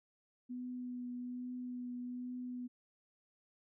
sine tone with vibrato, 247.7 Hz, B3, 5 cents sharp, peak -40 dBFS, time 0.49-2.68 s, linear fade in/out 20 ms, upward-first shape triangle, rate 1.2 Hz, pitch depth 16 cents each way, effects none

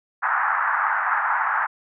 white band-pass noise, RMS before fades -22 dBFS, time 0.22-1.67 s, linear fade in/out 20 ms, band 810 to 1700 Hz, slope 48 dB/octave, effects none

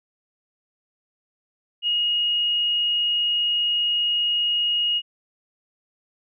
sine tone, 2875 Hz, F7, 50 cents sharp, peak -19 dBFS, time 1.82-5.02 s, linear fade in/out 50 ms, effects none

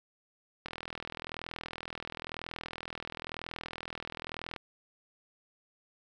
click train, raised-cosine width 0.3 ms, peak -22 dBFS, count 161, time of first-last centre 0.66-4.562 s, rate 41 Hz, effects none

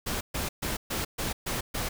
pink noise bursts, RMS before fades -31 dBFS, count 7, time 0.06-1.89 s, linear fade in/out 10 ms, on 150 ms, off 130 ms, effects none

